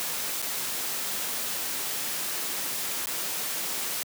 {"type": "noise with dropouts", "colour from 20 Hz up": "white", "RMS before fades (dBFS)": -31, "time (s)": [0, 4.03], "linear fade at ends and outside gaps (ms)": 0, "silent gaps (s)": [[0.418, 0.425], [3.058, 3.07]], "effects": ["high-pass 150 Hz 12 dB/octave"]}